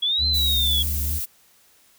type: linear two-way sweep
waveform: sine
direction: up then down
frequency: 3322 to 4119 to 3322 Hz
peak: -19 dBFS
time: 0.02-0.83 s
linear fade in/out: 10 ms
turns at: 0.26 s
type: tone with pitch glide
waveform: triangle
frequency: 73.6 to 74.15 Hz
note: D2 to D2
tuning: +4 to +17 cents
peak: -22 dBFS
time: 0.18-1.21 s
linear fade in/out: 50 ms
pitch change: +13 cents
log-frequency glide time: 0.63-0.78 s
type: noise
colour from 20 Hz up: violet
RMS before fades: -28 dBFS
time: 0.33-1.26 s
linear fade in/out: 20 ms
effects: white hiss -57 dBFS RMS until 1.98 s